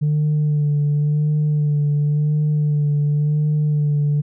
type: tone with vibrato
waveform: sine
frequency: 148.7 Hz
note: D3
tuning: 22 cents sharp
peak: -13 dBFS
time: 0.01-4.22 s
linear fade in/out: 20 ms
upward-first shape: sine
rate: 0.93 Hz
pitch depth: 28 cents each way
effects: tanh soft clip ceiling -13 dBFS